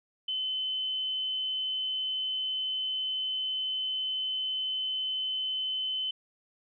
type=tone; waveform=sine; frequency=3046 Hz; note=F#7; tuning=50 cents sharp; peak=-29 dBFS; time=0.28-6.11 s; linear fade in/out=5 ms; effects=none